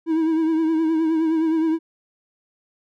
triangle tone with vibrato, 321.2 Hz, E4, 45 cents flat, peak -15 dBFS, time 0.06-1.79 s, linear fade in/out 50 ms, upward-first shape triangle, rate 9.6 Hz, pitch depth 55 cents each way, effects none

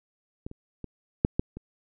clicks, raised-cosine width 3 ms, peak -22 / -29 / -23 / -6 / -10 / -25 dBFS, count 6, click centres 0.465 / 0.514 / 0.843 / 1.249 / 1.395 / 1.57 s, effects none

